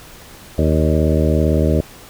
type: harmonic tone with a mistuned harmonic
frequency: 77.78 Hz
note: D#2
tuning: in tune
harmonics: 1 / 2 / 3 / 4 / 5 / 6 / 7 / 8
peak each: -16 / -19 / -21 / -22 / -23 / -24 / -24 / -25 dBFS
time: 0.58-1.81 s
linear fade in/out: 5 ms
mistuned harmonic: 7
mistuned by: +49 cents
effects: pink hiss -40 dBFS RMS until 2.09 s

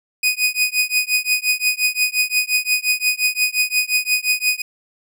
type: tone with tremolo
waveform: sawtooth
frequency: 2489 Hz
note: D#7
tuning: in tune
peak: -9 dBFS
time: 0.23-4.62 s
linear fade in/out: 5 ms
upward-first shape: triangle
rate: 5.7 Hz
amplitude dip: 100%
effects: none

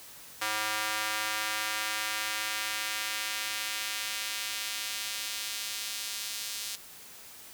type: tone with high-pass filter sweep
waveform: square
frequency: 107.5 Hz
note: A2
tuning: 40 cents flat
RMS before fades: -34 dBFS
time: 0.41-6.76 s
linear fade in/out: 10 ms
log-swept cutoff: 1200 to 4300 Hz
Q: 0.89
effects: white hiss -49 dBFS RMS until 7.53 s

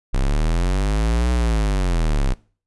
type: linear two-way sweep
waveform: square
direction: up then down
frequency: 31.08 to 61.74 to 31.13 Hz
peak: -17 dBFS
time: 0.13-2.34 s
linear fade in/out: 10 ms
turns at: 1.31 s
effects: noise-tail reverb RT60 0.4 s tail -22 dB re dry + resampled to 24000 Hz

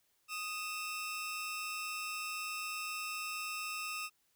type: tone pair together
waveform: sawtooth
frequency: 1244.5 / 2673 Hz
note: D#6 / E7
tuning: 0 / +23 cents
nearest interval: octave + minor second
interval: 1323 cents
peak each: -38 / -37 dBFS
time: 0.28-4.1 s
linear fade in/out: 50 ms
effects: white hiss -75 dBFS RMS until 4.35 s

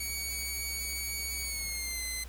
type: tone with pitch glide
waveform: 10% pulse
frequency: 2251 to 2052 Hz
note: C#7 to C7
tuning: +26 to -34 cents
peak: -25 dBFS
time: 0-2.24 s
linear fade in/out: 5 ms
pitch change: -160 cents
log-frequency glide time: 1.43-2.03 s
effects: added 60 Hz sine -42 dBFS peak until 2.28 s + pink hiss -52 dBFS RMS until 2.28 s

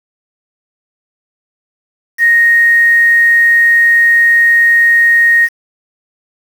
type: tone with quantisation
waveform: sine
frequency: 1864.7 Hz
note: A#6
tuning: in tune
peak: -5 dBFS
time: 2.18-5.49 s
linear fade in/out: 50 ms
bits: 5
effects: none

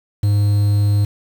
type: tone with quantisation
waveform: triangle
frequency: 102.4 Hz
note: G#2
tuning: 24 cents flat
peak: -10 dBFS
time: 0.23-1.05 s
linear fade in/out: 5 ms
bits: 6
effects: none

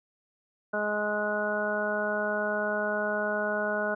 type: harmonic tone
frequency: 209.5 Hz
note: G#3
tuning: 15 cents sharp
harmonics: 1 / 2 / 3 / 4 / 5 / 6 / 7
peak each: -36 / -35 / -30 / -39 / -39 / -41 / -31 dBFS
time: 0.73-3.95 s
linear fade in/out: 10 ms
effects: none

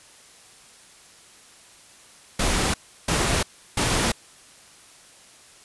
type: noise bursts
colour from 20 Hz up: pink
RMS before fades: -22 dBFS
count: 3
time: 2.39-4.12 s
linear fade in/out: 5 ms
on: 350 ms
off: 340 ms
effects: white hiss -50 dBFS RMS until 5.64 s + resampled to 24000 Hz

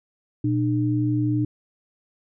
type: tone pair together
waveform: sine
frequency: 120 / 302 Hz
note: B2 / D4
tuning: -49 / +48 cents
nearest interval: octave + major third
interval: 1597 cents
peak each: -22 / -22 dBFS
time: 0.44-1.45 s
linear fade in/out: 5 ms
effects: none

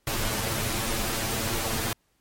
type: noise with comb filter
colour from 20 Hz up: pink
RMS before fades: -28 dBFS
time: 0.07-1.93 s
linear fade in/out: 2 ms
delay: 8.9 ms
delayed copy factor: +1
effects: pink hiss -70 dBFS RMS until 2.2 s + MP3 64 kbps

